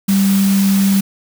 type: tone in noise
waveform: sine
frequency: 196 Hz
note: G3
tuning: in tune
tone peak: -10 dBFS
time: 0.08-1.01 s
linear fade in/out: 10 ms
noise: white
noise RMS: -24 dBFS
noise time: 0.08-1.01 s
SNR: +11 dB
effects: none